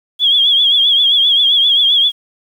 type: tone with vibrato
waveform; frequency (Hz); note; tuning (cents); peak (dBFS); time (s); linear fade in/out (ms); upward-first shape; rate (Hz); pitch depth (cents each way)
sine; 3325; G#7; +1; -8; 0.19-2.12; 50; triangle; 7.6; 87
effects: 7-bit